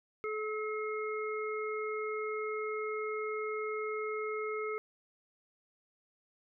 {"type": "harmonic tone", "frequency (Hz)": 430, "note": "A4", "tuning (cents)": -40, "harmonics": [1, 3, 5], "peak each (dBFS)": [-35, -40, -42], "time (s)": [0.24, 4.78], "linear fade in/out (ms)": 0, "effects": []}